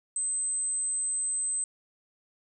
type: tone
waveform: sine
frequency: 8190 Hz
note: C9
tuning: 38 cents flat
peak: -27 dBFS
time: 0.16-1.64 s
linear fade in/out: 2 ms
effects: none